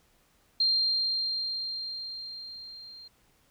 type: tone with level ramp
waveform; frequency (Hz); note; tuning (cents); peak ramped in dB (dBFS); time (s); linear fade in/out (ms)
sine; 4186; C8; 0; -21 to -45; 0.6-3.08; 5
effects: pink hiss -66 dBFS RMS until 3.5 s